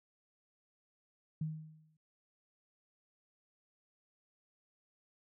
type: tone with exponential decay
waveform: sine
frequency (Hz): 156.5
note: D#3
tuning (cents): +10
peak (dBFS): -32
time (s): 1.41-1.97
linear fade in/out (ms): 5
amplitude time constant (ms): 120
effects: none